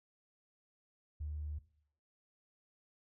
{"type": "tone with tanh clipping", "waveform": "triangle", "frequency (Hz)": 75.3, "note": "D2", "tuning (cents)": 44, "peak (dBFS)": -38, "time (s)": [1.2, 1.59], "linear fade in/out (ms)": 10, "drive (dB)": 4, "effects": ["noise-tail reverb RT60 0.6 s tail -17 dB re dry"]}